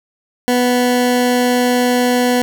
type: tone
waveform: 20% pulse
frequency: 246.9 Hz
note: B3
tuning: in tune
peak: -7 dBFS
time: 0.48-2.42 s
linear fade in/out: 0 ms
effects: none